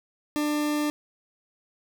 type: tone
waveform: 40% pulse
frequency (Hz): 297.8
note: D4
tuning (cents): +24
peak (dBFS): -23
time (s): 0.36-0.9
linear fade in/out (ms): 0
effects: none